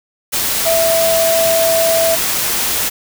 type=tone in noise; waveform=sine; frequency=659.3 Hz; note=E5; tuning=in tune; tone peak=-12 dBFS; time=0.65-2.16 s; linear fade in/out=20 ms; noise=white; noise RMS=-17 dBFS; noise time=0.32-2.9 s; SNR=+2 dB; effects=none